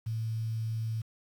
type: tone with quantisation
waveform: sine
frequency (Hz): 112.1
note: A2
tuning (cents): +33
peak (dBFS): -30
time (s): 0.06-1.02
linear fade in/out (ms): 10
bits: 9
effects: none